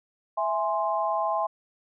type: chord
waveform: sine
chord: E augmented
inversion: none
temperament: equal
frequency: 659.3 / 830.6 / 1046.5 Hz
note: E5 / G#5 / B#5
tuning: 0 / 0 / 0 cents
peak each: -28 dBFS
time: 0.37-1.47 s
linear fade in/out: 10 ms
effects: none